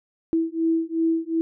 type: beating tone pair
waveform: sine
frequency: 326 / 328.7 Hz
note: E4 / E4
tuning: -19 / -5 cents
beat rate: 2.7 Hz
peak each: -23 dBFS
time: 0.33-1.41 s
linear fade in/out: 0 ms
effects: none